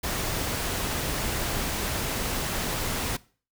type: noise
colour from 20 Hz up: pink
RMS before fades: -29 dBFS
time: 0.03-3.17 s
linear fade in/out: 10 ms
effects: noise-tail reverb RT60 0.4 s tail -21 dB re dry